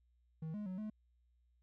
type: tone with pitch steps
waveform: triangle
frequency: 159.1 / 209.2 / 185.4 / 214.1 Hz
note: D#3 / G#3 / F#3 / A3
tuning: +39 / +13 / +4 / -47 cents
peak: -38 dBFS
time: 0.42-0.9 s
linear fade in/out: 5 ms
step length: 120 ms
effects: added 60 Hz sine -70 dBFS peak until 1.62 s